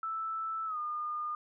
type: tone with pitch glide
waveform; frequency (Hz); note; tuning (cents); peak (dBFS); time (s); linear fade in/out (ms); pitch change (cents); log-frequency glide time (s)
sine; 1318.5 to 1216.1; E6 to D#6; 0 to -40; -33; 0.03-1.35; 2; -140; 0.66-0.78
effects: none